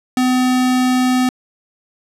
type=tone; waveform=square; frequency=253.5 Hz; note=B3; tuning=45 cents sharp; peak=-13 dBFS; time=0.17-1.29 s; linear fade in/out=2 ms; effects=low-pass 12000 Hz 12 dB/octave